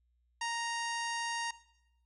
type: harmonic tone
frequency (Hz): 932.3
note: A#5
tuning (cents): 0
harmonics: 1 / 2 / 3 / 4 / 5 / 6 / 7 / 8 / 9 / 10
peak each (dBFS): -36 / -39 / -42 / -48 / -46 / -47 / -47 / -57 / -61 / -50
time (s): 0.41-1.51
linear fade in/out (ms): 5
effects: noise-tail reverb RT60 0.9 s tail -18 dB re dry + added 60 Hz sine -70 dBFS peak until 2.05 s